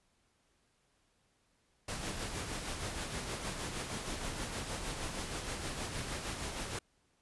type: noise with tremolo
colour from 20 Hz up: pink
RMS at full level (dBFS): -38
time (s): 1.88-6.79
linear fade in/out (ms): 5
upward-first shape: sine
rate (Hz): 6.4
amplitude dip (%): 40
effects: pink hiss -74 dBFS RMS until 7.21 s + resampled to 24000 Hz